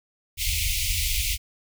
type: band-stop noise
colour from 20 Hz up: pink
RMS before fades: -25 dBFS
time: 0.37-1.38 s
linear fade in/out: 50 ms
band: 100 to 2100 Hz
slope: 96 dB/octave
effects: none